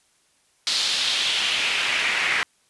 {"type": "noise with band-pass filter sweep", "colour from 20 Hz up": "pink", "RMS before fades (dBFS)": -23, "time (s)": [0.67, 2.43], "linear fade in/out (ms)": 0, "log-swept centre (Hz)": [4300, 2000], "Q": 2.6, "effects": ["white hiss -63 dBFS RMS until 2.69 s", "resampled to 24000 Hz"]}